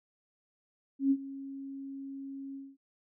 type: tone with ADSR envelope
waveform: sine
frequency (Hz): 273.2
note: C#4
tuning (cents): -25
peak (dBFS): -21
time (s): 0.99-2.77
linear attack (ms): 120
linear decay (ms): 56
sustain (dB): -18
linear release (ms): 220
effects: none